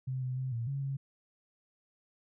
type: tone with pitch steps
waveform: sine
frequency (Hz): 130.1 / 127.6 / 130.4 / 116.4 / 138.3 / 136.7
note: C3 / C3 / C3 / A#2 / C#3 / C#3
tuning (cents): -9 / -43 / -5 / -2 / -4 / -24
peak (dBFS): -32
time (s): 0.07-0.97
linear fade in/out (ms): 10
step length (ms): 150
effects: none